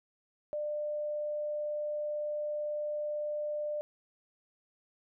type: tone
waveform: sine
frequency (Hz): 597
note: D5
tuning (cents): +28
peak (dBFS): -32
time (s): 0.53-3.81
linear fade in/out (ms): 0
effects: none